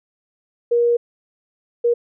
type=tone bursts at uneven times; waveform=sine; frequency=474.6 Hz; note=A#4; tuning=31 cents sharp; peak=-13 dBFS; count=2; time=0.71-0.97 / 1.84-1.94 s; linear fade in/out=10 ms; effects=none